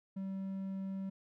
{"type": "tone", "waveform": "triangle", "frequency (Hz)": 192.7, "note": "G3", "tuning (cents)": -29, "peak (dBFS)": -35, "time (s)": [0.16, 1.1], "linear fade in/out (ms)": 10, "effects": []}